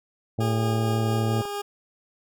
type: harmonic tone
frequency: 111.8 Hz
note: A2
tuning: 28 cents sharp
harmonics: 1 / 2 / 3 / 4 / 5 / 6 / 7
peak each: -23 / -29 / -33 / -35 / -37 / -39 / -40 dBFS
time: 0.38-1.42 s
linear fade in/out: 10 ms
type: tone with tremolo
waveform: 20% pulse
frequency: 407.6 Hz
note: G#4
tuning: 32 cents flat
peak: -23 dBFS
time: 0.4-1.62 s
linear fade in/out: 10 ms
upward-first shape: sine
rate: 4.4 Hz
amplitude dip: 25%
type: clicks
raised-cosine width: 1 ms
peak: -24 dBFS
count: 2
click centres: 1.42 / 1.454 s
effects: none